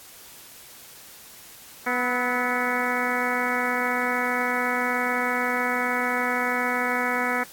harmonic tone with a mistuned harmonic, 246.9 Hz, B3, in tune, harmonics 1 / 2 / 3 / 4 / 5 / 6 / 7 / 8 / 9, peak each -31 / -31 / -31 / -31 / -31 / -31 / -31 / -31 / -31 dBFS, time 1.86-7.44 s, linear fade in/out 10 ms, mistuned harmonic 5, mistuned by +64 cents, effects white hiss -46 dBFS RMS until 7.52 s + AAC 64 kbps

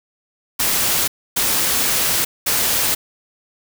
white noise bursts at uneven times, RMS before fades -18 dBFS, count 3, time 0.59-1.08 / 1.36-2.25 / 2.46-2.95 s, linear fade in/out 10 ms, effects none

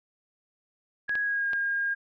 sine tone with pitch glide, 1661.2 to 1618.6 Hz, G#6 to G#6, 0 to -45 cents, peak -25 dBFS, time 1.08-1.95 s, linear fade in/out 20 ms, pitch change -45 cents, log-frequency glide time 1.21-1.49 s
clicks, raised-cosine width 0.3 ms, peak -22 dBFS, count 3, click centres 1.094 / 1.154 / 1.533 s
effects none

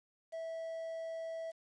triangle tone with quantisation, 654 Hz, E5, 14 cents flat, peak -37 dBFS, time 0.32-1.52 s, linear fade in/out 20 ms, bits 10, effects resampled to 22050 Hz

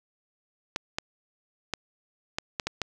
clicks, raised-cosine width 0.2 ms, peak -11 dBFS, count 7, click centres 0.761 / 0.985 / 1.737 / 2.385 / 2.598 / 2.67 / 2.817 s, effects none

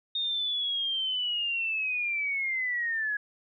sine linear sweep, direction down, 3690 to 1661.2 Hz, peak -27 dBFS, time 0.15-3.17 s, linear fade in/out 5 ms, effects none

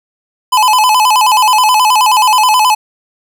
square tone with vibrato, 930 Hz, A#5, 4 cents flat, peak -7 dBFS, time 0.52-2.75 s, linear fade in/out 10 ms, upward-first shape square, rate 9.4 Hz, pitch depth 140 cents each way, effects none

